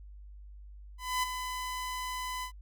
sawtooth tone with ADSR envelope, 1007 Hz, B5, 33 cents sharp, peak -23 dBFS, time 0.98-2.52 s, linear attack 250 ms, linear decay 13 ms, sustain -8 dB, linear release 89 ms, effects added 50 Hz sine -46 dBFS peak until 2.61 s

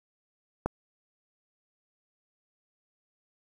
click, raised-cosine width 1 ms, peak -13 dBFS, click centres 0.66 s, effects 8-bit

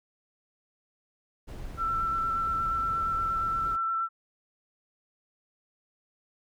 brown noise, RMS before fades -39 dBFS, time 1.47-3.77 s, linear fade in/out 20 ms
sine tone with vibrato, 1339 Hz, E6, 27 cents sharp, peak -26 dBFS, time 1.77-4.09 s, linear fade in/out 50 ms, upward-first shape square, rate 8.5 Hz, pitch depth 10 cents each way
effects none

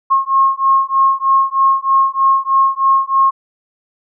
sine beating tone pair, 1078 / 1081.2 Hz, C#6 / C#6, -49 / -44 cents, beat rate 3.2 Hz, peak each -13 / -13 dBFS, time 0.1-3.31 s, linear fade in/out 20 ms, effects none

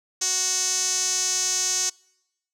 sawtooth tone with band-pass filter, 370.6 Hz, F#4, 3 cents sharp, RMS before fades -24 dBFS, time 0.21-1.9 s, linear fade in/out 10 ms, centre 6300 Hz, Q 6, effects noise-tail reverb RT60 0.9 s tail -26 dB re dry

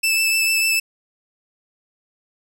sawtooth tone with vibrato, 2637 Hz, E7, in tune, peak -13 dBFS, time 0.03-0.8 s, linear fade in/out 10 ms, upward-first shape triangle, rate 6.7 Hz, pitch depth 16 cents each way, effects none

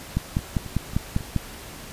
two click trains, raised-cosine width 5 ms, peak -23 / -9 dBFS, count 4 / 7, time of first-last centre 0.39-1.207 / 0.17-1.363 s, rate 3.67 / 5.03 Hz, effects pink hiss -40 dBFS RMS until 1.92 s + resampled to 32000 Hz

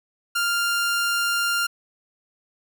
sawtooth tone, 1396.9 Hz, F6, in tune, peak -17 dBFS, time 0.35-1.67 s, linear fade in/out 10 ms, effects none

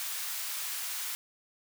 white high-pass noise, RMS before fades -36 dBFS, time 0-1.15 s, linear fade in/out 0 ms, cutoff 1100 Hz, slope 12 dB/octave, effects none

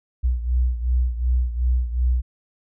sine beating tone pair, 61 / 63.7 Hz, B1 / C2, -21 / -46 cents, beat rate 2.7 Hz, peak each -19 / -24 dBFS, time 0.23-2.22 s, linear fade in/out 20 ms, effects none

